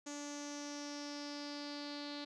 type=tone with low-pass filter sweep; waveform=sawtooth; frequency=290.2 Hz; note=D4; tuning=21 cents flat; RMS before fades=-45 dBFS; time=0.06-2.25 s; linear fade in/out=10 ms; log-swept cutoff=6700 to 4200 Hz; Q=6.1; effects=none